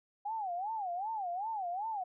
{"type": "tone with vibrato", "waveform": "sine", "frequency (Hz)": 790, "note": "G5", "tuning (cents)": 13, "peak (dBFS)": -34, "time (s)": [0.25, 2.04], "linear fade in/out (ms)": 10, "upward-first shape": "sine", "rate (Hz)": 2.6, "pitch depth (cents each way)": 230, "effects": []}